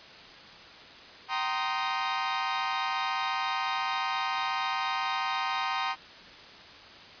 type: chord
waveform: sawtooth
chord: C minor seventh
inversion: second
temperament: equal with one note detuned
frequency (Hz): 772.8 / 932.3 / 1046.5 / 1244.5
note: G5 / Bb5 / C6 / Eb6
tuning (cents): -25 / 0 / 0 / 0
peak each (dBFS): -30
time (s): 1.28-5.96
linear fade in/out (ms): 50
effects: white hiss -48 dBFS RMS until 7.2 s + resampled to 11025 Hz